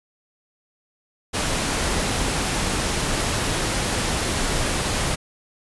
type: noise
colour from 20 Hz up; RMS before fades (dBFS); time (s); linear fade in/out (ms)
pink; -23; 1.33-5.16; 20
effects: resampled to 24000 Hz

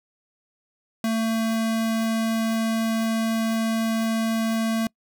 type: tone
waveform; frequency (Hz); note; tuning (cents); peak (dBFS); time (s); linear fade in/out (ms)
square; 224.5; A3; +35; -22; 1.04-4.87; 2
effects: noise-tail reverb RT60 0.1 s tail -26 dB re dry

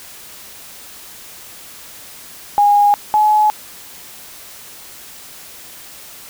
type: tone pair in turn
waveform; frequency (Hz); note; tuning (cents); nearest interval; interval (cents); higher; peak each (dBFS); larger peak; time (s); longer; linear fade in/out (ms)
sine; 820 / 849.4; G#5 / G#5; -22 / +39; minor second; 61; second; -8 / -9; first; 2.58-2.94 / 3.14-3.5; neither; 0
effects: white hiss -37 dBFS RMS until 6.29 s

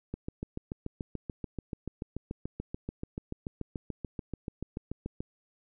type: click train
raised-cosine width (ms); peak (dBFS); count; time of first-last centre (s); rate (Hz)
3; -22; 36; 0.14-5.205; 6.91
effects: none

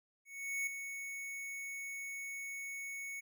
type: tone with ADSR envelope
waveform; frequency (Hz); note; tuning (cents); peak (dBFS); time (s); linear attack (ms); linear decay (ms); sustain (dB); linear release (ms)
square; 2217; C#7; 0; -34; 0.25-3.21; 420; 3; -8; 19
effects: none

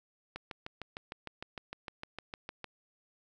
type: click train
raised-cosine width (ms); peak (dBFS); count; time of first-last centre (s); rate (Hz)
0.3; -24; 16; 0.36-2.643; 6.57
effects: none

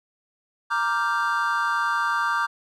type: chord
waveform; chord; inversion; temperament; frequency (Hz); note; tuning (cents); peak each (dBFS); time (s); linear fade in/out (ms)
triangle; G minor seventh; first; equal; 932.3 / 1174.7 / 1396.9 / 1568; Bb5 / D6 / F6 / G6; 0 / 0 / 0 / 0; -26 / -23 / -27 / -25; 0.7-2.47; 20
effects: none

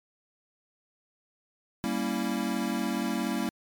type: chord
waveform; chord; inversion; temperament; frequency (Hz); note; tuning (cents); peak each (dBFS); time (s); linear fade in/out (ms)
square; G diminished seventh; none; equal; 196 / 233.1 / 277.2 / 329.6; G3 / Bb3 / Db4 / Fb4; 0 / 0 / 0 / 0; -34 / -32 / -35 / -35; 1.84-3.49; 0
effects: MP3 96 kbps

